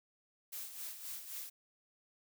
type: noise with tremolo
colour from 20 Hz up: blue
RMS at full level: -43 dBFS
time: 0.52-1.5 s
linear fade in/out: 10 ms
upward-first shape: sine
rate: 3.8 Hz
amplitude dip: 60%
effects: none